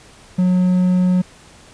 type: tone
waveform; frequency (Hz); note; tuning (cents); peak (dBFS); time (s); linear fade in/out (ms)
triangle; 182.1; F#3; -27; -10; 0.38-1.22; 10
effects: pink hiss -45 dBFS RMS until 1.73 s + resampled to 22050 Hz